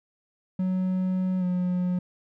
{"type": "tone with pitch glide", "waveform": "triangle", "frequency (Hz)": [185.5, 180.12], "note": ["F#3", "F#3"], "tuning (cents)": [5, -46], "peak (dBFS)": -21, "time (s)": [0.59, 1.99], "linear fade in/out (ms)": 5, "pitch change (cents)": -51, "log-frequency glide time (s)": [1.39, 1.44], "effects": []}